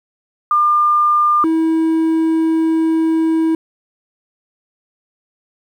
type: tone pair in turn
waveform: sine / triangle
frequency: 1200 / 323 Hz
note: D6 / E4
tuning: +37 / -35 cents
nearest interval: octave + major seventh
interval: 2272 cents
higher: first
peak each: -10 dBFS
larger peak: neither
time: 0.51-1.44 / 1.44-3.55 s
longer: second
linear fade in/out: 2 ms
effects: 8-bit